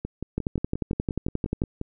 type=two click trains; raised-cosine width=3 ms; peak=-17 / -12 dBFS; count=11 / 15; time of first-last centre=0.05-1.814 / 0.38-1.619 s; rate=5.67 / 11.3 Hz; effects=none